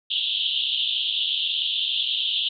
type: band-pass noise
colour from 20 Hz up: white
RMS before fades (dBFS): -25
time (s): 0.1-2.49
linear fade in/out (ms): 10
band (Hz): 2900 to 3700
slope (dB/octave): 96
effects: none